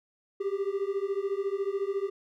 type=beating tone pair; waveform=triangle; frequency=388.2 / 402.2 Hz; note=G4 / G4; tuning=-17 / +44 cents; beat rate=14 Hz; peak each=-29 dBFS; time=0.4-2.1 s; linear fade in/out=10 ms; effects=none